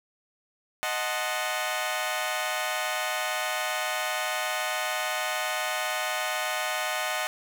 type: chord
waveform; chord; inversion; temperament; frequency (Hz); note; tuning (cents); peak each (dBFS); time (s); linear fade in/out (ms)
15% pulse; D# diminished seventh; none; equal; 622.3 / 740 / 880 / 1046.5; D#5 / F#5 / A5 / C6; 0 / 0 / 0 / 0; -25 / -25 / -29 / -30; 0.83-7.27; 0
effects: none